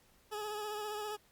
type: tone with vibrato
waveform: 20% pulse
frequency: 421.6 Hz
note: G#4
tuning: 26 cents sharp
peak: -33 dBFS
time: 0.31-1.17 s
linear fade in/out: 20 ms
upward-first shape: triangle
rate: 15 Hz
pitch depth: 39 cents each way
effects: pink hiss -67 dBFS RMS until 1.31 s + Opus 48 kbps